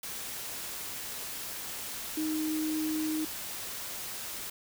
sine tone in noise, 311.1 Hz, D#4, in tune, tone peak -29 dBFS, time 2.17-3.25 s, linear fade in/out 5 ms, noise white, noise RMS -39 dBFS, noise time 0.03-4.5 s, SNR +7 dB, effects none

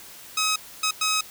10% pulse tone bursts at uneven times, 1272 Hz, D#6, 38 cents sharp, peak -13 dBFS, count 3, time 0.37-0.56 / 0.83-0.91 / 1.01-1.21 s, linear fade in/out 5 ms, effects white hiss -44 dBFS RMS until 1.3 s

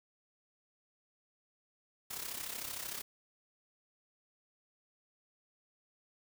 white noise with amplitude modulation, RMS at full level -39 dBFS, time 2.1-3.02 s, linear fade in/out 10 ms, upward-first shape sine, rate 33.2 Hz, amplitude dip 65%, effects none

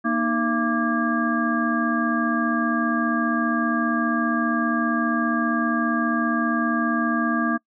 sine tone cluster, 234.1 / 309.1 / 677 / 1174 / 1631 Hz, A#3 / D#4 / E5 / D6 / G#6, +8 / -11 / +46 / -1 / -32 cents, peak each -23 / -26 / -30 / -26 / -27 dBFS, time 0.04-7.58 s, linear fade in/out 20 ms, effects noise-tail reverb RT60 0.1 s tail -26 dB re dry

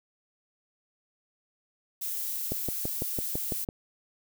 violet noise, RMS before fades -33 dBFS, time 2.01-3.65 s, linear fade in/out 10 ms
click train, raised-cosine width 2 ms, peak -18 dBFS, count 8, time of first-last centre 2.52-3.689 s, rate 5.99 Hz
effects none

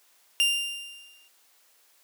40% pulse tone with exponential decay, 2794 Hz, F7, in tune, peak -17 dBFS, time 0.4-1.28 s, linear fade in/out 0 ms, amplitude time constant 190 ms, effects white hiss -62 dBFS RMS until 2.03 s + high-pass 400 Hz 12 dB/octave

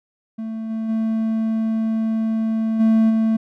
triangle tone with level steps, 222.3 Hz, A3, 18 cents sharp, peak -23 / -20 / -16 / -10 / -13 dBFS, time 0.38-3.37 s, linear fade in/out 10 ms, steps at 0.69 / 0.88 / 2.79 / 3.09 s, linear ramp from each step 20 ms, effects none

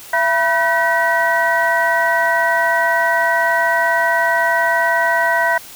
sine tone cluster, 673 / 974 / 1521 / 1923 Hz, E5 / B5 / F#6 / B6, +36 / -24 / +47 / -47 cents, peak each -18 dBFS, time 0.13-5.58 s, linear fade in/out 5 ms, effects tanh soft clip ceiling -3 dBFS + white hiss -37 dBFS RMS until 5.75 s

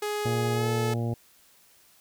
sawtooth tone with pitch glide, 417.8 to 433 Hz, G#4 to A4, +10 to -28 cents, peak -24 dBFS, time 0.02-0.94 s, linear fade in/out 5 ms, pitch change +62 cents, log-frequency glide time 0.53-0.69 s
harmonic tone, 117.1 Hz, A#2, 8 cents sharp, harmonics 1 / 2 / 3 / 4 / 5 / 6 / 7, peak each -27 / -33 / -37 / -39 / -41 / -43 / -44 dBFS, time 0.25-1.14 s, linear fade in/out 5 ms
effects white hiss -59 dBFS RMS until 2 s

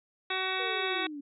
harmonic tone, 376.4 Hz, F#4, 30 cents sharp, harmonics 1 / 2 / 3 / 4 / 5 / 6 / 7 / 9 / 10, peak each -38 / -38 / -38 / -38 / -38 / -38 / -38 / -38 / -38 dBFS, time 0.3-1.07 s, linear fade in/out 5 ms
sine exponential sweep, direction down, 493.9 to 277.9 Hz, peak -37 dBFS, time 0.59-1.21 s, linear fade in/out 10 ms
effects none

